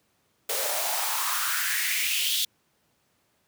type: noise with high-pass filter sweep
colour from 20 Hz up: white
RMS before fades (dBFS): -27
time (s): 0.49-2.45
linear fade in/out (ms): 5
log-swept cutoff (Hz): 480 to 3600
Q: 4.4
effects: pink hiss -69 dBFS RMS until 3.47 s + high-pass 100 Hz 12 dB/octave